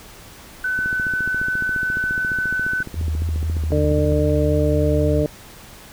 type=tone; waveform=sine; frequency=1509 Hz; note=F#6; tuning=34 cents sharp; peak=-19 dBFS; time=0.64-2.83 s; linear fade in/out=5 ms
type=click train; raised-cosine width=3 ms; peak=-18 dBFS; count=50; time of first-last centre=0.79-4.193 s; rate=14.4 Hz
type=tone with vibrato; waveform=sine; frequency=79.4 Hz; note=D#2; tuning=36 cents sharp; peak=-19 dBFS; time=2.94-5.25 s; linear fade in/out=50 ms; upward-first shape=square; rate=3.9 Hz; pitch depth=40 cents each way
type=harmonic tone; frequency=149.5 Hz; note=D3; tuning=31 cents sharp; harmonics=1 / 2 / 3 / 4; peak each=-22 / -22 / -22 / -22 dBFS; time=3.72-5.26 s; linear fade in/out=0 ms
effects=pink hiss -42 dBFS RMS until 5.92 s